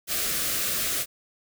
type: band-stop noise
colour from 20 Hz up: white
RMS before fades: -27 dBFS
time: 0.07-1.06 s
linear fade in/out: 50 ms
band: 740 to 1100 Hz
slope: 96 dB/octave
effects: none